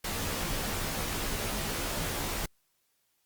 pink noise with comb filter, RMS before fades -33 dBFS, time 0.04-2.46 s, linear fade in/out 5 ms, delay 16 ms, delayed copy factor -1, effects white hiss -74 dBFS RMS until 3.25 s + Opus 48 kbps

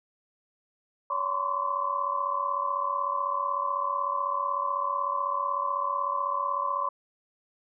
sine tone cluster, 566 / 1008 / 1044 / 1138 Hz, C#5 / B5 / C6 / C#6, +36 / +35 / -4 / +45 cents, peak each -37 / -33 / -29 / -31 dBFS, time 1.1-6.89 s, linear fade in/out 5 ms, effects none

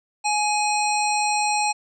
harmonic tone with a mistuned harmonic, 838 Hz, G#5, 15 cents sharp, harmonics 1 / 3 / 5 / 7 / 9 / 10, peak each -21 / -26 / -30 / -33 / -31 / -34 dBFS, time 0.24-1.73 s, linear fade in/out 20 ms, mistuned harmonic 7, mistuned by -73 cents, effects none

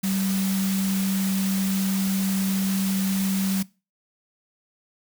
sine tone in noise, 192.7 Hz, G3, 29 cents flat, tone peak -22 dBFS, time 0.03-3.63 s, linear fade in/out 10 ms, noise white, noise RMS -32 dBFS, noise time 0.03-3.63 s, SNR +7 dB, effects noise-tail reverb RT60 0.3 s tail -21 dB re dry

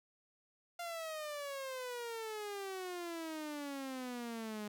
sawtooth exponential sweep, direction down, 698.5 to 206.8 Hz, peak -37 dBFS, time 0.79-4.68 s, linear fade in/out 5 ms, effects none

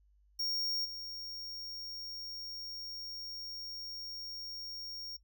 square tone with level steps, 5550 Hz, F8, 12 cents flat, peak -33 / -42 dBFS, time 0.39-5.17 s, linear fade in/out 10 ms, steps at 0.84 s, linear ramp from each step 20 ms, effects noise-tail reverb RT60 0.1 s tail -20 dB re dry + added 50 Hz sine -64 dBFS peak until 5.23 s

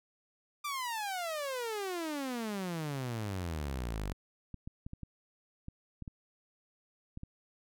sawtooth exponential sweep, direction down, 1200 to 46.02 Hz, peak -31 dBFS, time 0.64-4.13 s, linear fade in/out 10 ms
clicks, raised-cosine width 5 ms, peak -30 dBFS, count 10, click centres 4.543 / 4.675 / 4.865 / 4.934 / 5.033 / 5.684 / 6.023 / 6.078 / 7.174 / 7.234 s
effects none

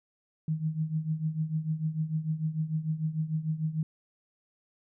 sine tone with tremolo, 157.3 Hz, D#3, 19 cents sharp, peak -24 dBFS, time 0.48-3.83 s, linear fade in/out 2 ms, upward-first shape triangle, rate 6.7 Hz, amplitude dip 85%, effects none

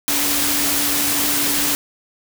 sine tone in noise, 288.1 Hz, D4, 33 cents flat, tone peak -27 dBFS, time 0.08-1.75 s, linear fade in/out 0 ms, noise white, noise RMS -19 dBFS, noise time 0.08-1.75 s, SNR -11 dB, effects none

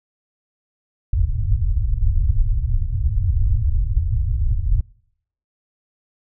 pink low-pass noise, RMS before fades -18 dBFS, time 1.13-4.81 s, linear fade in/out 5 ms, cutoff 110 Hz, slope 48 dB/octave, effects noise-tail reverb RT60 0.7 s tail -25 dB re dry

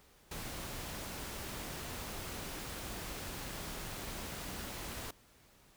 pink noise, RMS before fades -43 dBFS, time 0.31-5.11 s, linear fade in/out 5 ms, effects pink hiss -64 dBFS RMS until 5.76 s

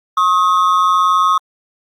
triangle ring-modulated tone, 1174.7 Hz, D6, in tune, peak -5 dBFS, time 0.17-1.38 s, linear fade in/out 5 ms, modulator 90.4 Hz, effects Opus 48 kbps

